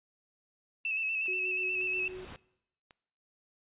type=noise with exponential growth; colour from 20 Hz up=pink; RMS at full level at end=-45 dBFS; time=0.84-2.36 s; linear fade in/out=2 ms; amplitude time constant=330 ms
type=tone with vibrato; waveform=sine; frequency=2618 Hz; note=E7; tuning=13 cents flat; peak=-30 dBFS; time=0.85-2.08 s; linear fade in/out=2 ms; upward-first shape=square; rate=8.3 Hz; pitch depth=34 cents each way
type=click train; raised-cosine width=0.2 ms; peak=-35 dBFS; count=4; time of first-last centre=1.26-2.908 s; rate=1.82 Hz
type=tone with tremolo; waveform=sine; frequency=370 Hz; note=F#4; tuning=in tune; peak=-38 dBFS; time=1.28-2.25 s; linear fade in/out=2 ms; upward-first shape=sine; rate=6 Hz; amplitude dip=40%
effects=noise-tail reverb RT60 0.8 s tail -21 dB re dry + resampled to 8000 Hz